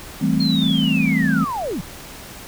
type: chord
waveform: sine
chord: A minor seventh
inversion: second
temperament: equal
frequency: 164.81 / 196 / 220 / 261.6 Hz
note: E3 / G3 / A3 / C4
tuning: 0 / 0 / 0 / 0 cents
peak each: -21 dBFS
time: 0.21-1.45 s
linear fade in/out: 10 ms
type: linear sweep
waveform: sine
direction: down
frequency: 4281 to 136.1 Hz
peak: -22 dBFS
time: 0.4-1.81 s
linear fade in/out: 5 ms
effects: pink hiss -37 dBFS RMS until 2.47 s